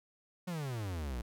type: exponential sweep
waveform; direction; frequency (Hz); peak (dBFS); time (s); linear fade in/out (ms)
45% pulse; down; 186.2 to 55.7; -36; 0.47-1.22; 10
effects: none